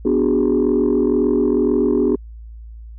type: chord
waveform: sine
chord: G# half-diminished seventh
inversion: first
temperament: equal with one note detuned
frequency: 246.9 / 293.7 / 370 / 412 Hz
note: B3 / D4 / F#4 / G#4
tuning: 0 / 0 / 0 / -14 cents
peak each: -18 dBFS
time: 0.05-2.16 s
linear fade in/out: 5 ms
effects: tanh soft clip ceiling -8 dBFS + added 56 Hz sine -33 dBFS peak until 2.98 s